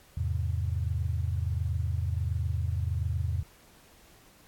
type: chord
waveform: sine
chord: E augmented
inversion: none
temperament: equal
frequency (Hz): 82.41 / 103.83 / 130.81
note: E2 / G#2 / B#2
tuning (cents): 0 / 0 / 0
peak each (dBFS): -29 / -32 / -35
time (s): 0.17-3.43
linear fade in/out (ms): 5
effects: pink hiss -58 dBFS RMS until 4.47 s + AAC 64 kbps